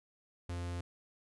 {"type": "tone", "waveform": "45% pulse", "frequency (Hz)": 87.31, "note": "F2", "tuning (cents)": 0, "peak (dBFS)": -37, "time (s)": [0.49, 0.81], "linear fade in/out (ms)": 5, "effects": ["resampled to 24000 Hz", "13-bit"]}